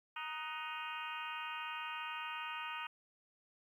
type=harmonic tone with a mistuned harmonic; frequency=312.4 Hz; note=D#4; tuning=7 cents sharp; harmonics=3 / 4 / 5 / 6 / 7 / 8 / 9 / 10; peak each=-46 / -46 / -49 / -51 / -56 / -47 / -49 / -56 dBFS; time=0.16-2.87 s; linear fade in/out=5 ms; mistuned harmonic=5; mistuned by=-74 cents; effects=12-bit